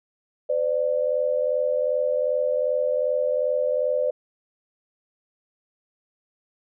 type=tone pair together; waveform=sine; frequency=510 / 592.6 Hz; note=C5 / D5; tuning=-44 / +15 cents; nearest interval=minor third; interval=259 cents; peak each=-23 dBFS; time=0.49-4.11 s; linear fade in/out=10 ms; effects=none